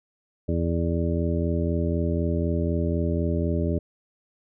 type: harmonic tone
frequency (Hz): 84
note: E2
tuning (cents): +33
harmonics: 1 / 2 / 3 / 4 / 5 / 7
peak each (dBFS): -25 / -28 / -30 / -31 / -32 / -33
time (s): 0.48-3.79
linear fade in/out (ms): 10
effects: none